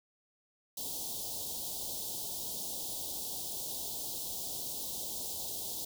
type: band-stop noise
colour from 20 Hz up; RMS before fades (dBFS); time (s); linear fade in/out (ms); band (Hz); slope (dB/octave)
white; -39; 0.77-5.85; 5; 890 to 3300; 48
effects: none